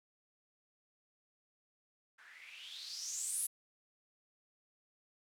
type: noise with low-pass filter sweep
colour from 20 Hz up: violet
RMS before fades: -43 dBFS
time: 2.18-3.47 s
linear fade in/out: 10 ms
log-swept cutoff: 1500 to 11000 Hz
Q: 6.3
effects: none